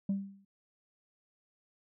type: tone with exponential decay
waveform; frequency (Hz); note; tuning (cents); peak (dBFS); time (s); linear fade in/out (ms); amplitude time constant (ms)
sine; 196.8; G3; +7; -24; 0.09-0.45; 5; 77
effects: tanh soft clip ceiling -26 dBFS